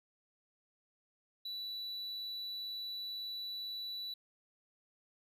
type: tone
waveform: triangle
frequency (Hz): 3951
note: B7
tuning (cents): 0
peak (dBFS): -38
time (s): 1.45-4.14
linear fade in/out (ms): 5
effects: none